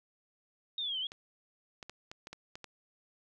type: linear two-way sweep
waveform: sine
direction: down then up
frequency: 3744 to 2960 to 3380 Hz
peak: -33 dBFS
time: 0.78-1.07 s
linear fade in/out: 2 ms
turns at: 1 s
type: clicks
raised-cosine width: 0.2 ms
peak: -27 dBFS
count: 8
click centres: 1.119 / 1.828 / 1.896 / 2.115 / 2.271 / 2.33 / 2.555 / 2.643 s
effects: none